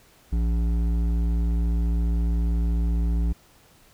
sine tone with hard clipping, 57.2 Hz, A#1, 32 cents flat, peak -22 dBFS, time 0.32-3.33 s, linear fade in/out 10 ms, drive 10 dB, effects pink hiss -56 dBFS RMS until 3.93 s

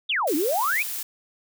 sine exponential two-way sweep, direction down then up, 3746 to 277.2 to 2611 Hz, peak -21 dBFS, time 0.09-0.83 s, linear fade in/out 10 ms, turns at 0.35 s
blue noise, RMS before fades -31 dBFS, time 0.27-1.03 s, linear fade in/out 5 ms
effects none

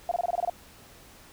sine tone bursts, 698.5 Hz, F5, in tune, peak -23 dBFS, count 9, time 0.09-0.498 s, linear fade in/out 2 ms, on 24 ms, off 24 ms, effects pink hiss -52 dBFS RMS until 1.32 s

